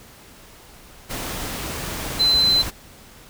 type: tone in noise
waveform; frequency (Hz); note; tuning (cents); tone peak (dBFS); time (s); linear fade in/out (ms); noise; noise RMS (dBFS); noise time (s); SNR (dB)
sine; 4055; B7; +45; -14; 2.19-2.63; 20; pink; -29; 1.09-2.71; +12
effects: pink hiss -46 dBFS RMS until 3.29 s